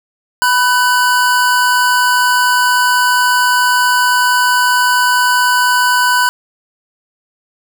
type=tone pair together; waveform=square; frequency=987.8 / 1505.8 Hz; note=B5 / F#6; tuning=0 / +30 cents; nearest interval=perfect fifth; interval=730 cents; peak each=-13 dBFS; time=0.42-6.29 s; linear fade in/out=0 ms; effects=none